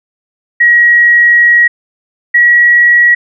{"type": "tone pair in turn", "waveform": "sine", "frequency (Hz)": [1904, 1918.4], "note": ["A#6", "A#6"], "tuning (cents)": [36, 49], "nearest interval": "unison", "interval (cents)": 13, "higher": "second", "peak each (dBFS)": -3, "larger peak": "neither", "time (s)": [[0.6, 1.68], [2.34, 3.15]], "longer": "first", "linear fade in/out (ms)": 10, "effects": []}